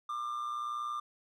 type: tone with amplitude modulation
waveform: triangle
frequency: 1195 Hz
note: D6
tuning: 30 cents sharp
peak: -30 dBFS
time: 0.09-1 s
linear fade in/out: 5 ms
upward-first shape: sine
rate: 121 Hz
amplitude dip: 50%
effects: none